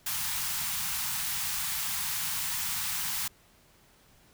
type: band-stop noise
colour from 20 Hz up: white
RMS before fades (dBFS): -32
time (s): 0.06-3.28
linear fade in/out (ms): 5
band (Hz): 200 to 800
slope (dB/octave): 48
effects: pink hiss -61 dBFS RMS until 4.33 s